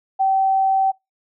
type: tone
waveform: sine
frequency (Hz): 771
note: G5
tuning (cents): -29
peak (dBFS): -14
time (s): 0.19-0.92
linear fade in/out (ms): 20
effects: noise-tail reverb RT60 0.2 s tail -23 dB re dry